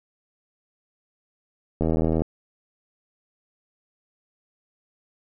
click train, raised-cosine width 2 ms, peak -10 dBFS, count 34, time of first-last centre 1.81-2.219 s, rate 80.6 Hz, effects none

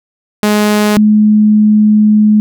sawtooth / sine tone pair in turn, 209.7 / 212.3 Hz, G#3 / G#3, +17 / +38 cents, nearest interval unison, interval 21 cents, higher second, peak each -4 dBFS, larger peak neither, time 0.43-0.97 / 0.97-2.4 s, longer second, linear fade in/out 0 ms, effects none

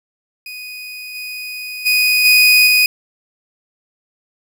30% pulse tone with level steps, 2489 Hz, D#7, in tune, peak -26 / -23 / -9 / -5 / -7 dBFS, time 0.46-2.86 s, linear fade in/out 2 ms, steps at 1.14 / 1.85 / 2.24 / 2.66 s, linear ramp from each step 20 ms, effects none

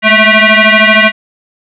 sine tone with frequency modulation, 224 Hz, A3, 31 cents sharp, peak -3 dBFS, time 0.02-1.12 s, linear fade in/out 50 ms, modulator 435 Hz, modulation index 6, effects none

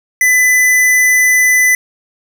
square tone, 2003 Hz, B6, 24 cents sharp, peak -8 dBFS, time 0.21-1.75 s, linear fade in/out 2 ms, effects none

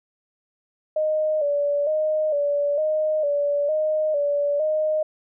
sine tone with vibrato, 597 Hz, D5, 28 cents sharp, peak -19 dBFS, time 0.96-5.03 s, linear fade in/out 5 ms, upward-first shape square, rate 1.1 Hz, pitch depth 61 cents each way, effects none

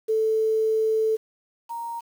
sine tone pair in turn, 440 / 932.3 Hz, A4 / A#5, 0 / 0 cents, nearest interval octave + minor second, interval 1300 cents, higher second, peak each -19 / -29 dBFS, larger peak first, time 0.08-1.17 / 1.69-2.01 s, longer first, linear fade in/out 20 ms, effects 8-bit

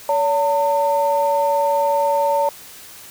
sine tone pair together, 569.2 / 905 Hz, C#5 / A5, +46 / +48 cents, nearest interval minor sixth, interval 802 cents, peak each -17 dBFS, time 0.09-2.49 s, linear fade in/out 2 ms, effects tanh soft clip ceiling -7 dBFS + white hiss -40 dBFS RMS until 3.1 s

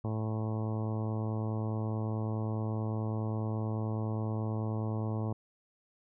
harmonic tone, 109.4 Hz, A2, 9 cents flat, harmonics 1 / 2 / 3 / 4 / 5 / 6 / 7 / 8 / 9 / 10, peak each -32 / -38 / -42 / -44 / -46 / -48 / -49 / -50 / -51 / -52 dBFS, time 0.04-5.33 s, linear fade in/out 5 ms, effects none

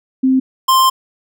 sine / square tone pair in turn, 261.6 / 1048.7 Hz, C4 / C6, 0 / +4 cents, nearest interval 2 octaves, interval 2404 cents, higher second, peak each -9 dBFS, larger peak neither, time 0.23-0.4 / 0.68-0.9 s, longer second, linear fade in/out 10 ms, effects none

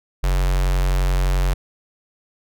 square tone with notch filter, 45.75 Hz, F#1, 19 cents flat, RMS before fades -18 dBFS, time 0.23-1.54 s, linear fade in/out 10 ms, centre 260 Hz, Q 1.1, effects none

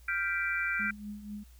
sine chord, G dominant seventh, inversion third, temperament equal, 1396.9 / 1568 / 1975.5 / 2349 Hz, F6 / G6 / B6 / D7, 0 / 0 / 0 / 0 cents, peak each -34 / -33 / -37 / -34 dBFS, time 0.08-0.91 s, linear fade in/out 5 ms
sine tone with tremolo, 207.7 Hz, G#3, in tune, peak -36 dBFS, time 0.79-1.44 s, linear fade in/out 10 ms, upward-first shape triangle, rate 4.1 Hz, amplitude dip 70%
effects added 60 Hz sine -52 dBFS peak until 1.59 s + white hiss -64 dBFS RMS until 1.59 s

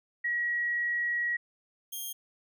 sine / 5% pulse tone pair in turn, 1911 / 3214 Hz, A#6 / G7, +43 / +43 cents, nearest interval major sixth, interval 900 cents, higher second, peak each -27 dBFS, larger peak neither, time 0.24-1.37 / 1.92-2.13 s, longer first, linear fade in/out 10 ms, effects none

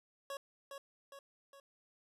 25% pulse tone with echo, 554.4 Hz, C#5, in tune, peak -37 dBFS, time 0.3-0.37 s, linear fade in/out 2 ms, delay 410 ms, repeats 3, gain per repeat -5 dB, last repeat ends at 1.6 s, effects resampled to 32000 Hz

